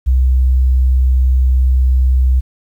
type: tone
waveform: sine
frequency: 64.1 Hz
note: C2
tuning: 35 cents flat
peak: -8 dBFS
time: 0.06-2.41 s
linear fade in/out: 20 ms
effects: 8-bit